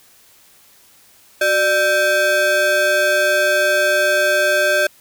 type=ring-modulated tone; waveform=square; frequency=483.8 Hz; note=B4; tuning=36 cents flat; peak=-11 dBFS; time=1.41-4.87 s; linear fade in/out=5 ms; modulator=1080 Hz; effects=white hiss -50 dBFS RMS until 5 s